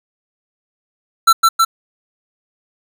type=tone with echo; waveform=square; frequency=1340 Hz; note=E6; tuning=28 cents sharp; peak=-6 dBFS; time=1.27-1.33 s; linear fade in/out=10 ms; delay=160 ms; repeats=2; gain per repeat=-2 dB; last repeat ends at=1.65 s; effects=none